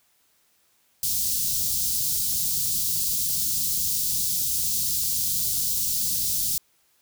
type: band-stop noise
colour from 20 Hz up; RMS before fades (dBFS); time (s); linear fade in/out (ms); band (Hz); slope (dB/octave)
white; -25; 1.03-6.58; 2; 190 to 4300; 24
effects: white hiss -65 dBFS RMS until 7.01 s